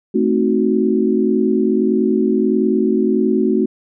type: chord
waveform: sine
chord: A diminished seventh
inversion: none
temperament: equal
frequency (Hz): 220 / 261.6 / 311.1 / 370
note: A3 / C4 / Eb4 / Gb4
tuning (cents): 0 / 0 / 0 / 0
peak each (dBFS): -17 / -19 / -21 / -17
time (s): 0.14-3.66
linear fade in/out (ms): 10
effects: none